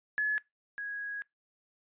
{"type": "tone pair in turn", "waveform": "sine", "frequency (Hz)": [1706, 1656.5], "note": ["G#6", "G#6"], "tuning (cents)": [46, -5], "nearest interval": "minor second", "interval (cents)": 51, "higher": "first", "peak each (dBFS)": [-26, -35], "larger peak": "first", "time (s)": [[0.18, 0.38], [0.78, 1.22]], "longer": "second", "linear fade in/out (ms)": 0, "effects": ["noise-tail reverb RT60 0.2 s tail -23 dB re dry", "resampled to 8000 Hz"]}